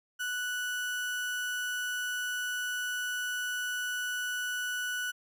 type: tone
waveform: 35% pulse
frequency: 1480 Hz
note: F#6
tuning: in tune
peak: -30 dBFS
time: 0.19-5.12 s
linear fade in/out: 20 ms
effects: none